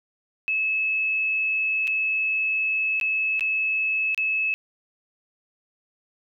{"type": "tone with dropouts", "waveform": "sine", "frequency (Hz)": 2595, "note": "E7", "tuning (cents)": -28, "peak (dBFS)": -21, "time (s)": [0.48, 4.54], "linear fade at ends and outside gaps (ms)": 0, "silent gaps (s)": [[1.872, 1.877], [2.999, 3.012], [3.395, 3.408], [4.146, 4.177]], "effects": []}